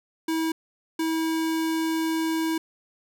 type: tone pair in turn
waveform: square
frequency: 322.8 / 322.8 Hz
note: E4 / E4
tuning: -36 / -36 cents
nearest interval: unison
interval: 0 cents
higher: neither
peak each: -24 dBFS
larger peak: neither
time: 0.28-0.52 / 0.99-2.58 s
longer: second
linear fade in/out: 5 ms
effects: none